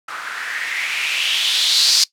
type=noise with low-pass filter sweep; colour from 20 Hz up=violet; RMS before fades=-19 dBFS; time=0.08-2.04 s; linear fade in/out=5 ms; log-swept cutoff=1300 to 4900 Hz; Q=4.1; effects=noise-tail reverb RT60 0.1 s tail -20 dB re dry